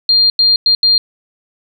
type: tone bursts at uneven times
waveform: sine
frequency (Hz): 4200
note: C8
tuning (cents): +6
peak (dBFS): -7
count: 4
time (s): 0.09-0.3 / 0.39-0.56 / 0.66-0.75 / 0.83-0.98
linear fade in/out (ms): 2
effects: none